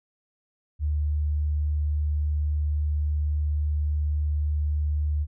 sine tone, 74.7 Hz, D2, 30 cents sharp, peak -22 dBFS, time 0.79-5.27 s, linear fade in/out 50 ms, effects none

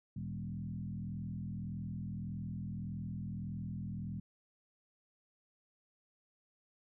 sine tone with frequency modulation, 153 Hz, D#3, 29 cents flat, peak -38 dBFS, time 0.16-4.2 s, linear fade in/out 5 ms, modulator 41.7 Hz, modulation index 1.6, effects none

